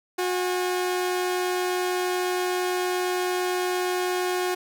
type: tone pair together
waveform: sawtooth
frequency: 362.6 / 814 Hz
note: F#4 / G#5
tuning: -35 / -35 cents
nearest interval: octave + major second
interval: 1400 cents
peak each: -20 / -30 dBFS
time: 0.18-4.55 s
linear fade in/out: 10 ms
effects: none